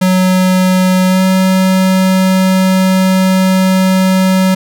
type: tone with pitch glide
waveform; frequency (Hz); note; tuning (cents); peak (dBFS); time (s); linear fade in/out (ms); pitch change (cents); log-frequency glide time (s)
square; 185.2 to 187.89; F#3 to F#3; +2 to +27; -8; 0.01-4.55; 10; +25; 1.08-1.22
effects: none